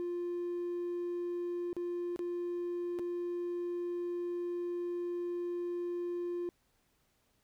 triangle tone with dropouts, 350 Hz, F4, 4 cents sharp, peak -31 dBFS, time 0-6.49 s, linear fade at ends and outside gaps 0 ms, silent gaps 1.73-1.766 / 2.161-2.192 / 2.988-2.994 s, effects tanh soft clip ceiling -29 dBFS + pink hiss -74 dBFS RMS until 7.43 s

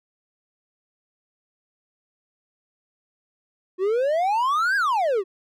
triangle exponential two-way sweep, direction up then down, 358.1 to 1661.2 to 358.1 Hz, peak -17 dBFS, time 3.78-5.24 s, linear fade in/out 50 ms, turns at 4.76 s, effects none

